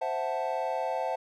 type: chord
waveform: triangle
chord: F# half-diminished seventh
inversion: second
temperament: equal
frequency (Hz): 523.3 / 659.3 / 740 / 880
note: C5 / E5 / F#5 / A5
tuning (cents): 0 / 0 / 0 / 0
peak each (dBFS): -32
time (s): 0.01-1.16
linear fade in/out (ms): 10
effects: none